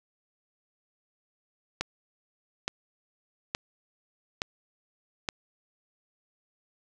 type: click train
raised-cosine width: 0.2 ms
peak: -11 dBFS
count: 5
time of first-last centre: 1.81-5.288 s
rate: 1.15 Hz
effects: none